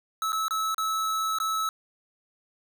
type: tone with dropouts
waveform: square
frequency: 1302 Hz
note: E6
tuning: 22 cents flat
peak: -26 dBFS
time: 0.22-1.69 s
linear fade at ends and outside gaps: 1 ms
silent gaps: 0.321-0.329 / 0.482-0.508 / 0.745-0.781 / 1.386-1.401 s
effects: none